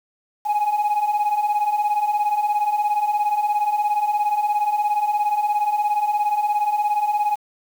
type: beating tone pair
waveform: sine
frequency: 822 / 839 Hz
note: G#5 / G#5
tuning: -18 / +17 cents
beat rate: 17 Hz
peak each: -21 / -17 dBFS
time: 0.45-7.36 s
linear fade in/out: 20 ms
effects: tanh soft clip ceiling -15 dBFS + 7-bit